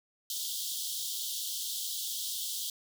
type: high-pass noise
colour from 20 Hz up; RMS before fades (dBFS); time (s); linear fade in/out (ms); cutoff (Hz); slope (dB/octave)
pink; -36; 0.3-2.7; 2; 3100; 96
effects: none